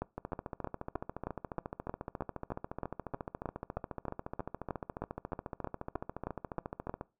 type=two click trains; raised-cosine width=1 ms; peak=-21 / -24 dBFS; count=23 / 98; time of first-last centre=0.02-6.895 / 0.18-7.011 s; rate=3.2 / 14.2 Hz; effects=noise-tail reverb RT60 0.3 s tail -21 dB re dry